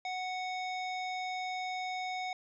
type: tone with band-pass filter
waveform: square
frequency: 740 Hz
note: F#5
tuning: in tune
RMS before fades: -37 dBFS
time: 0.05-2.33 s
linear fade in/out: 2 ms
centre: 2200 Hz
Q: 0.57
effects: resampled to 16000 Hz